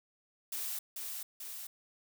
blue noise with echo, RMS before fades -38 dBFS, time 0.52-0.79 s, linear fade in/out 5 ms, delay 440 ms, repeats 2, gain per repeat -3 dB, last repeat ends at 1.67 s, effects none

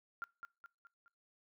sine tone with echo, 1390 Hz, F6, 9 cents flat, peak -38 dBFS, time 0.22-0.24 s, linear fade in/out 0 ms, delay 210 ms, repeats 4, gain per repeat -6 dB, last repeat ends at 1.08 s, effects noise-tail reverb RT60 0.3 s tail -24 dB re dry

